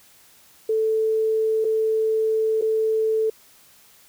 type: tone with dropouts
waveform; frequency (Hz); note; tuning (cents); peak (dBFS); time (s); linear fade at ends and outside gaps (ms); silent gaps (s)
sine; 440; A4; 0; -18; 0.69-3.3; 5; 1.645-1.649 / 2.613-2.621
effects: white hiss -53 dBFS RMS until 4.08 s